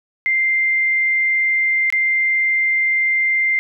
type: tone with dropouts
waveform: sine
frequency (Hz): 2093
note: C7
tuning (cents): 0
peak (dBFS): -14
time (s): 0.26-3.59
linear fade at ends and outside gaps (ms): 0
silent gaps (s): 1.902-1.925
effects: none